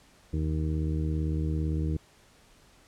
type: harmonic tone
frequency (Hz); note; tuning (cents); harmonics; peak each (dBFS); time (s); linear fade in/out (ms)
77.78; D#2; 0; 1 / 2 / 3 / 4 / 5 / 6; -28 / -31 / -43 / -35 / -44 / -44; 0.33-1.97; 5
effects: pink hiss -59 dBFS RMS until 2.87 s + low-pass 10000 Hz 12 dB/octave